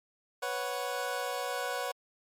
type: chord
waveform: 25% pulse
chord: B suspended second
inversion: none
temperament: equal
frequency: 493.9 / 554.4 / 740 Hz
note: B4 / C#5 / F#5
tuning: 0 / 0 / 0 cents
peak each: -33 dBFS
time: 0.42-1.92 s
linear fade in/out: 10 ms
effects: MP3 64 kbps